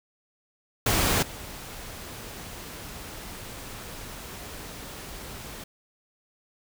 pink noise with level steps, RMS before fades -23 / -40 dBFS, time 0.86-5.64 s, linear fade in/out 5 ms, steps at 1.22 s, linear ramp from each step 10 ms, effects none

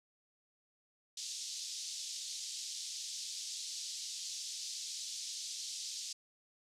white band-pass noise, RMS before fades -43 dBFS, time 1.17-6.13 s, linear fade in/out 5 ms, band 3800 to 6900 Hz, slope 24 dB/octave, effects low-pass 12000 Hz 12 dB/octave

